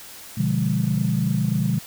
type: chord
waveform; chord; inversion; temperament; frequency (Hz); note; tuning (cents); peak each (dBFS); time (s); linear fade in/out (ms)
sine; B diminished seventh; none; equal with one note detuned; 123.47 / 146.83 / 174.61 / 204.2; B2 / D3 / F3 / Ab3; 0 / 0 / 0 / -29; -24; 0.37-1.79; 10
effects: tanh soft clip ceiling -9 dBFS + white hiss -41 dBFS RMS until 1.86 s